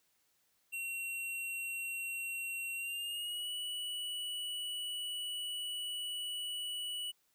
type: tone with pitch glide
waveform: square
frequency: 2734 to 2947 Hz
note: F7 to F#7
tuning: -37 to -8 cents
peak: -38 dBFS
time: 0.72-7.12 s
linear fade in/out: 20 ms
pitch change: +129 cents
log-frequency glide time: 2.75-3.49 s
effects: white hiss -75 dBFS RMS until 7.34 s